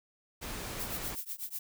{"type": "noise", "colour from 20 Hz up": "pink", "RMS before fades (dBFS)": -40, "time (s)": [0.41, 1.16], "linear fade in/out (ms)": 20}
{"type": "noise with tremolo", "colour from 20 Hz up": "violet", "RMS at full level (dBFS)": -36, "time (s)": [0.79, 1.59], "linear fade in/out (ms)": 5, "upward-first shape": "triangle", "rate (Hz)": 8.1, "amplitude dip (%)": 100}
{"effects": []}